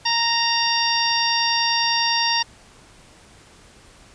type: harmonic tone with a mistuned harmonic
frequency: 930 Hz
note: A#5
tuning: 4 cents flat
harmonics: 1 / 2 / 3 / 4 / 5 / 6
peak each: -23 / -26 / -26 / -28 / -24 / -24 dBFS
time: 0.05-2.43 s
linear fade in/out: 10 ms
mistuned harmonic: 4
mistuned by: -38 cents
effects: pink hiss -49 dBFS RMS until 4.14 s + resampled to 22050 Hz